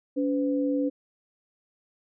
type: tone pair together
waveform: sine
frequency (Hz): 283.4 / 505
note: C#4 / B4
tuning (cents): +38 / +39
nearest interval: minor seventh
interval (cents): 1001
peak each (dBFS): -24 / -29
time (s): 0.16-0.9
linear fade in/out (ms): 20
effects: none

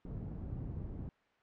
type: low-pass noise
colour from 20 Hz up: white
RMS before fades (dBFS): -42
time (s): 0.05-1.09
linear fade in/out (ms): 2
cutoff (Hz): 140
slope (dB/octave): 12
effects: white hiss -70 dBFS RMS until 1.42 s + low-pass 2000 Hz 12 dB/octave

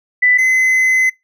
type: tone pair in turn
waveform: sine / triangle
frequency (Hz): 1991 / 2040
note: B6 / C7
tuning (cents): +14 / -44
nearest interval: unison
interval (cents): 42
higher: second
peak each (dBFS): -8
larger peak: neither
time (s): 0.22-0.38 / 0.38-1.1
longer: second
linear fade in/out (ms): 10
effects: noise-tail reverb RT60 0.2 s tail -24 dB re dry

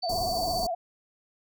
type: tone with tremolo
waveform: sine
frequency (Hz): 4546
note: C#8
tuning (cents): +43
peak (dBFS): -30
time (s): 0.02-0.67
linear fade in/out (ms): 10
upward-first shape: triangle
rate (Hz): 15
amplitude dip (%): 55
type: tone with vibrato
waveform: sine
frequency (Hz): 698.5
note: F5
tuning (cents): 0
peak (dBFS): -27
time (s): 0.03-0.75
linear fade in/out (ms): 10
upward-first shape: sine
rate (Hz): 17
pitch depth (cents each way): 98
type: band-stop noise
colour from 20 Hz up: pink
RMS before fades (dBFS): -35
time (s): 0.09-0.67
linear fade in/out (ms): 5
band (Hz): 1100 to 4700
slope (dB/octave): 96
effects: none

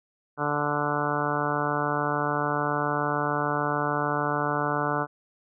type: harmonic tone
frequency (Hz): 146.83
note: D3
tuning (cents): 0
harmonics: 1 / 2 / 3 / 4 / 5 / 6 / 7 / 8 / 9 / 10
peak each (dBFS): -33 / -33 / -33 / -33 / -33 / -33 / -33 / -33 / -33 / -33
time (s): 0.37-5.07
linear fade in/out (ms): 50
effects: none

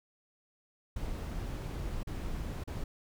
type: noise with dropouts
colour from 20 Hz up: brown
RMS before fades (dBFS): -37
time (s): 0.96-2.84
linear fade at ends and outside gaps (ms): 5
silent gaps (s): 2.032-2.071 / 2.639-2.675
effects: none

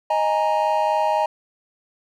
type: chord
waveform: triangle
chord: D# suspended fourth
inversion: none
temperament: just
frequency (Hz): 622.3 / 829.7 / 933.4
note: D#5 / G#5 / A#5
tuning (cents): 0 / -2 / +2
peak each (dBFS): -20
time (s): 0.1-1.26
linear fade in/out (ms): 5
effects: none

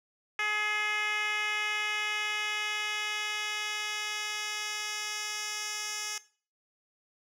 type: tone with band-pass filter sweep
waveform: 10% pulse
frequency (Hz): 422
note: G#4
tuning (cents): +28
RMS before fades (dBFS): -33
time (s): 0.39-6.18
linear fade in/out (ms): 2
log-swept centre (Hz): 2200 to 5600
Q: 1.5
effects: noise-tail reverb RT60 0.4 s tail -18 dB re dry

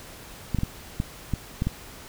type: clicks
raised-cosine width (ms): 5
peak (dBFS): -12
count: 7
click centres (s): 0.547 / 0.587 / 0.634 / 1.001 / 1.337 / 1.621 / 1.67
effects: pink hiss -44 dBFS RMS until 2.08 s

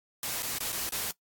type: noise with dropouts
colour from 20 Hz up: white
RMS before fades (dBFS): -33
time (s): 0.23-1.11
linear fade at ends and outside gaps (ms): 1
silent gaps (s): 0.423-0.429 / 0.584-0.605 / 0.72-0.727 / 0.892-0.922
effects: noise-tail reverb RT60 0.1 s tail -20 dB re dry + AAC 64 kbps

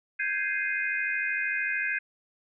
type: chord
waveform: sine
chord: Ab major seventh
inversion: third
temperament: equal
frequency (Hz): 1568 / 1661.2 / 2093 / 2489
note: G6 / Ab6 / C7 / Eb7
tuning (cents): 0 / 0 / 0 / 0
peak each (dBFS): -32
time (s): 0.19-1.99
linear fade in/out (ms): 10
effects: none

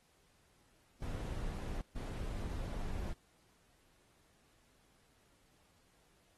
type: noise bursts at uneven times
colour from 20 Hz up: brown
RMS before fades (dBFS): -40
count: 2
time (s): 1.02-1.81 / 1.96-3.13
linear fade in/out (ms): 2
effects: pink hiss -71 dBFS RMS until 6.37 s + AAC 32 kbps

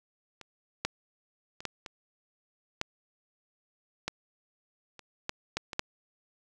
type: clicks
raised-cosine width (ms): 0.2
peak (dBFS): -28 / -11 / -26 / -14 / -23 / -12 / -14 / -29 / -14 / -13 / -20 / -10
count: 12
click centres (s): 0.413 / 0.85 / 1.605 / 1.653 / 1.862 / 2.814 / 4.08 / 4.993 / 5.294 / 5.57 / 5.732 / 5.794
effects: none

